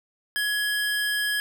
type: tone pair together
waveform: square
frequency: 1680 / 3171 Hz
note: G#6 / G7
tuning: +19 / +19 cents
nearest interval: major seventh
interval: 1100 cents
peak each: -25 / -31 dBFS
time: 0.36-1.4 s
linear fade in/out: 0 ms
effects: none